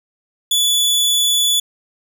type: tone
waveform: sawtooth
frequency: 3445 Hz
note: A7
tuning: 37 cents flat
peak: -10 dBFS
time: 0.51-1.6 s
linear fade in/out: 5 ms
effects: 8-bit